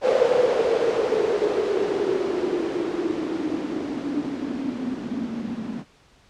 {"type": "noise with low-pass filter sweep", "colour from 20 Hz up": "violet", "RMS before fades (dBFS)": -24, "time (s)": [0.01, 5.85], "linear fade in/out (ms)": 50, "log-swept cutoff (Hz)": [520, 220], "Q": 9, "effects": ["pink hiss -56 dBFS RMS until 6.29 s", "low-pass 6000 Hz 12 dB/octave"]}